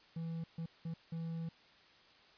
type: tone bursts at uneven times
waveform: triangle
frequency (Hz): 164.81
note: E3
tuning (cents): 0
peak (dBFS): -36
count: 4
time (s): 0.16-0.44 / 0.58-0.66 / 0.85-0.94 / 1.12-1.49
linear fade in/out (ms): 5
effects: white hiss -63 dBFS RMS until 2.37 s + resampled to 11025 Hz